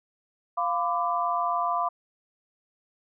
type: chord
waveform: sine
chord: B diminished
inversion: second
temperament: equal with one note detuned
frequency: 698.5 / 1007.4 / 1174.7 Hz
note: F5 / B5 / D6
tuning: 0 / +34 / 0 cents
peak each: -28 dBFS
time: 0.57-1.89 s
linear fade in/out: 10 ms
effects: none